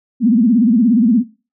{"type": "tone with vibrato", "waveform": "sine", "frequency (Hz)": 230.7, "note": "A#3", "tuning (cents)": -18, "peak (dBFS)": -8, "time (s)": [0.2, 1.24], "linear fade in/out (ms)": 50, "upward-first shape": "sine", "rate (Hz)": 17, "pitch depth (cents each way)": 180, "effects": ["noise-tail reverb RT60 0.3 s tail -18 dB re dry"]}